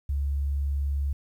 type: tone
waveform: sine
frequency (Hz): 70.3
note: C#2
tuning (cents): +25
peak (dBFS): -24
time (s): 0.09-1.13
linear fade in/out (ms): 5
effects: 10-bit